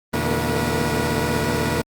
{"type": "tone cluster", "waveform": "15% pulse", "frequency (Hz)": [81.9, 119.9, 147.5, 223.6, 483.7], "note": ["E2", "A#2", "D3", "A3", "B4"], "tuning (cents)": [-11, 49, 8, 28, -36], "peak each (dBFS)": -20, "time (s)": [0.13, 1.82], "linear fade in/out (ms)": 10, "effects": ["Opus 24 kbps"]}